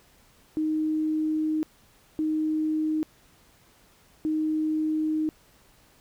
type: tone bursts at uneven times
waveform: sine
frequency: 311.1 Hz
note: D#4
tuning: in tune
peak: -23 dBFS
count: 3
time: 0.57-1.63 / 2.19-3.03 / 4.25-5.29 s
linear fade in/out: 0 ms
effects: pink hiss -59 dBFS RMS until 6 s